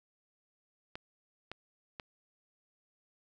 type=clicks; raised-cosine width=0.3 ms; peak=-25 dBFS; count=3; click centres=0.955 / 1.516 / 1.998 s; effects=none